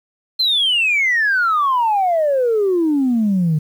sine exponential sweep, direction down, 4186 to 148.6 Hz, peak -12 dBFS, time 0.39-3.59 s, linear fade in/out 10 ms, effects tanh soft clip ceiling -10 dBFS + 8-bit

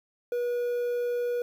triangle tone with quantisation, 484 Hz, B4, 35 cents flat, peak -24 dBFS, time 0.32-1.42 s, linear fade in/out 2 ms, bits 9, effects none

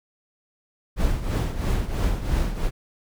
brown noise with tremolo, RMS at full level -20 dBFS, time 0.96-2.71 s, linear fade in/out 50 ms, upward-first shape triangle, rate 3 Hz, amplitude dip 75%, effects none

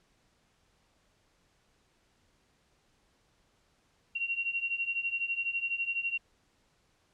sine beating tone pair, 2741 / 2753 Hz, F7 / F7, -33 / -25 cents, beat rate 12 Hz, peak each -35 / -32 dBFS, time 4.15-6.18 s, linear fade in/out 10 ms, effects pink hiss -70 dBFS RMS until 7.13 s + low-pass 8000 Hz 12 dB/octave

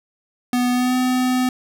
square tone with pitch glide, 246.9 to 253.4 Hz, B3 to B3, 0 to +45 cents, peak -17 dBFS, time 0.53-1.49 s, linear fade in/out 2 ms, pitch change +45 cents, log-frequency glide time 0.72-0.95 s, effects none

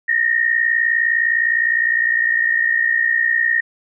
sine tone pair together, 1815 / 1874.7 Hz, A#6 / A#6, -47 / +9 cents, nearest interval minor second, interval 56 cents, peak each -18 / -16 dBFS, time 0.08-3.61 s, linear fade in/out 10 ms, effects none

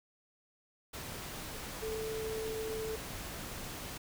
sine tone in noise, 440 Hz, A4, in tune, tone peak -36 dBFS, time 1.82-2.96 s, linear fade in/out 10 ms, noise pink, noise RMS -43 dBFS, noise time 0.93-3.98 s, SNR +4 dB, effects none

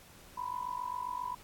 sine tone with amplitude modulation, 990 Hz, B5, 4 cents sharp, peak -31 dBFS, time 0.37-1.35 s, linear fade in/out 10 ms, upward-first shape sine, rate 47.5 Hz, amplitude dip 85%, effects pink hiss -56 dBFS RMS until 1.43 s + AAC 64 kbps

